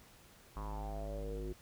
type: tone with low-pass filter sweep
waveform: square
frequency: 51.91 Hz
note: G#1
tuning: in tune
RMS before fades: -41 dBFS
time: 0.56-1.53 s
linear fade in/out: 10 ms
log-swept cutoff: 1100 to 370 Hz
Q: 7
effects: pink hiss -61 dBFS RMS until 1.61 s